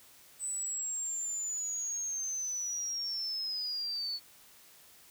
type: linear sweep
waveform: sine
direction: down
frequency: 8040 to 4416 Hz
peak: -33 dBFS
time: 0.39-4.2 s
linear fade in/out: 50 ms
effects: white hiss -58 dBFS RMS until 5.1 s